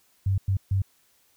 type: tone bursts at uneven times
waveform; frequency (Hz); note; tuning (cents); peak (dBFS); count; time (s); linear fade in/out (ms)
sine; 96.8; G2; -21; -20; 3; 0.26-0.38 / 0.48-0.57 / 0.71-0.82; 5
effects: white hiss -64 dBFS RMS until 1.36 s